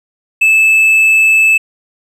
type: tone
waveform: triangle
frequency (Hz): 2620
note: E7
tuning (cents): -11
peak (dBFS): -4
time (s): 0.41-1.58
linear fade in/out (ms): 10
effects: resampled to 32000 Hz